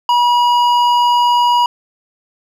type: tone with hard clipping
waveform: sine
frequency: 966 Hz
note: B5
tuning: 39 cents flat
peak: -11 dBFS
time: 0.09-1.66 s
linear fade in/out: 2 ms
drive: 9 dB
effects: none